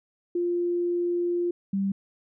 sine tone pair in turn, 349.2 / 195.98 Hz, F4 / G3, 0 / 0 cents, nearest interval minor seventh, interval 1000 cents, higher first, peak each -23 dBFS, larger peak neither, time 0.35-1.51 / 1.73-1.92 s, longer first, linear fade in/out 5 ms, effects none

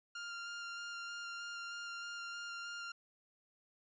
sawtooth tone with vibrato, 1396.9 Hz, F6, in tune, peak -39 dBFS, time 0.15-2.92 s, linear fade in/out 5 ms, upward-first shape square, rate 3.2 Hz, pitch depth 8 cents each way, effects resampled to 16000 Hz

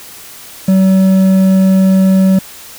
triangle tone with hard clipping, 190 Hz, F#3, 46 cents sharp, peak -7 dBFS, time 0.68-2.39 s, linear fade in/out 5 ms, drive 9 dB, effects white hiss -33 dBFS RMS until 2.78 s

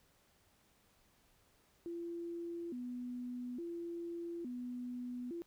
sine tone with vibrato, 290 Hz, D4, 22 cents flat, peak -40 dBFS, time 1.86-5.42 s, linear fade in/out 0 ms, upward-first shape square, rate 0.58 Hz, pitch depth 280 cents each way, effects pink hiss -71 dBFS RMS until 5.46 s

